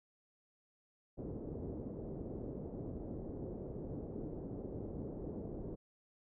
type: low-pass noise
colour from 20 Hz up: white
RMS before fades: -44 dBFS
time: 1.17-5.76 s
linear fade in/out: 20 ms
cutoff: 450 Hz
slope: 24 dB/octave
effects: none